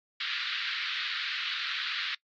white band-pass noise, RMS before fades -33 dBFS, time 0.2-2.15 s, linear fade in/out 5 ms, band 1300 to 4200 Hz, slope 48 dB/octave, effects noise-tail reverb RT60 0.1 s tail -22 dB re dry + MP3 64 kbps

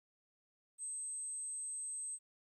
sine tone, 8250 Hz, C9, 25 cents flat, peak -40 dBFS, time 0.78-2.19 s, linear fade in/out 50 ms, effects 13-bit

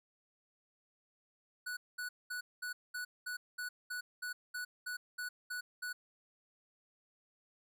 square tone bursts, 1476 Hz, F#6, 5 cents flat, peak -39 dBFS, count 14, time 1.66-5.93 s, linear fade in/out 10 ms, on 110 ms, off 210 ms, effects none

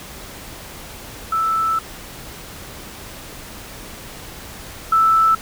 sine tone pair in turn, 1318.5 / 1318.5 Hz, E6 / E6, 0 / 0 cents, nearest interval unison, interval 0 cents, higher neither, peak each -16 / -11 dBFS, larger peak second, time 1.32-1.79 / 4.92-5.35 s, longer first, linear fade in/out 5 ms, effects pink hiss -36 dBFS RMS until 5.41 s

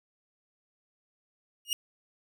sawtooth tone with exponential growth, 2860 Hz, F7, 41 cents sharp, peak -19 dBFS, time 1.65-1.73 s, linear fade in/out 1 ms, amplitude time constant 17 ms, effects none

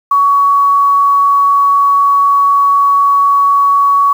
sine tone with quantisation, 1124 Hz, C#6, 24 cents sharp, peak -6 dBFS, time 0.11-4.13 s, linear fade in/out 5 ms, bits 6, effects none

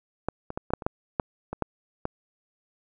clicks, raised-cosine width 1 ms, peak -12 / -20 / -16 / -20 / -6 / -23 / -10 / -9 / -18 / -11 / -14 dBFS, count 11, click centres 0.286 / 0.504 / 0.575 / 0.705 / 0.736 / 0.822 / 0.865 / 1.198 / 1.53 / 1.623 / 2.054 s, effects none

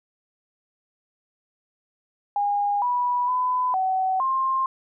sine tone with pitch steps, 815 / 980 / 1004 / 755 / 1058 Hz, G#5 / B5 / B5 / F#5 / C6, -33 / -14 / +28 / +35 / +19 cents, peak -20 dBFS, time 2.36-4.66 s, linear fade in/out 2 ms, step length 460 ms, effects none

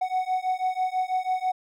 triangle beating tone pair, 740 / 746.1 Hz, F#5 / F#5, 0 / +14 cents, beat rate 6.1 Hz, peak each -25 dBFS, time 0.01-1.52 s, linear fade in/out 10 ms, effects none

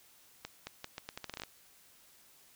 accelerating click train, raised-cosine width 0.2 ms, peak -23 dBFS, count 13, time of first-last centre 0.45-1.436 s, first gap 220 ms, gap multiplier 0.79, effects white hiss -62 dBFS RMS until 2.55 s

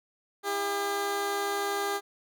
15% pulse tone pair together, 330 / 402.2 Hz, E4 / G4, +2 / +44 cents, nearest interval minor third, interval 342 cents, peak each -34 / -22 dBFS, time 0.43-2.01 s, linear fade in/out 50 ms, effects none

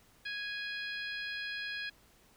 harmonic tone, 829 Hz, G#5, 3 cents flat, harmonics 2 / 3 / 4 / 5 / 6, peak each -39 / -43 / -45 / -47 / -49 dBFS, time 0.25-1.9 s, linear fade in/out 10 ms, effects pink hiss -64 dBFS RMS until 2.36 s

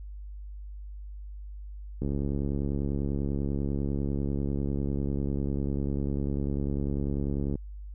click train, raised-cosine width 3 ms, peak -18 dBFS, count 389, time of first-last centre 2.02-7.555 s, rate 70.1 Hz, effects added 50 Hz sine -38 dBFS peak until 7.94 s

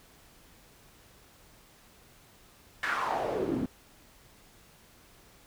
pink noise with band-pass filter sweep, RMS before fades -31 dBFS, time 2.83-3.66 s, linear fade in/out 2 ms, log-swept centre 1800 to 210 Hz, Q 3.6, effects pink hiss -58 dBFS RMS until 5.46 s

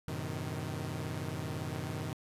sawtooth chord, F# diminished seventh, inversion none, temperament equal with one note detuned, 92.5 / 110 / 128.19 / 155.56 Hz, F#2 / A2 / C3 / Eb3, 0 / 0 / -35 / 0 cents, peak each -38 / -40 / -37 / -36 dBFS, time 0.08-2.13 s, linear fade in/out 0 ms, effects resampled to 32000 Hz + 11-bit

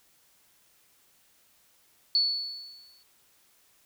sine tone with exponential decay, 4435 Hz, C#8, in tune, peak -19 dBFS, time 2.15-3.03 s, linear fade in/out 1 ms, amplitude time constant 190 ms, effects white hiss -64 dBFS RMS until 3.85 s

